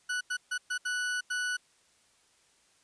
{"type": "tone bursts at uneven times", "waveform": "40% pulse", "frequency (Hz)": 1480, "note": "F#6", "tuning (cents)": 0, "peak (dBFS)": -29, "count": 6, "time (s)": [[0.09, 0.21], [0.3, 0.37], [0.51, 0.58], [0.7, 0.78], [0.85, 1.21], [1.3, 1.57]], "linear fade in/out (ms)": 10, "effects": ["white hiss -66 dBFS RMS until 2.83 s", "resampled to 22050 Hz"]}